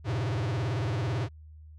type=tone with vibrato; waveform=square; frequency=116.3 Hz; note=A#2; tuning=4 cents flat; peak=-28 dBFS; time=0.04-1.29 s; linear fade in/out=50 ms; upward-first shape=sine; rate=18 Hz; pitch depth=300 cents each way; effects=added 77 Hz sine -46 dBFS peak until 1.78 s + low-pass 5000 Hz 12 dB/octave